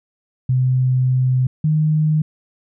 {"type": "tone pair in turn", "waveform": "sine", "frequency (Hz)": [128.4, 154.31], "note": ["C3", "D#3"], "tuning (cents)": [-32, -14], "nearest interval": "minor third", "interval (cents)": 318, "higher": "second", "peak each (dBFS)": -13, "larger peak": "neither", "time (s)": [[0.49, 1.47], [1.64, 2.22]], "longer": "first", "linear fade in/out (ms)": 5, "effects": []}